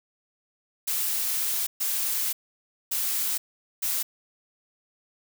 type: noise bursts at uneven times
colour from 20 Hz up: blue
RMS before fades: -27 dBFS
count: 4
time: 0.87-1.67 / 1.8-2.33 / 2.91-3.38 / 3.82-4.03 s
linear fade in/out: 10 ms
effects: none